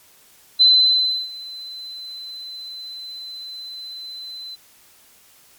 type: tone with ADSR envelope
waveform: sine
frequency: 4042 Hz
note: B7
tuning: 39 cents sharp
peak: -8 dBFS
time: 0.59-4.56 s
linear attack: 23 ms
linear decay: 670 ms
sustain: -23 dB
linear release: 19 ms
effects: white hiss -52 dBFS RMS until 5.58 s + MP3 96 kbps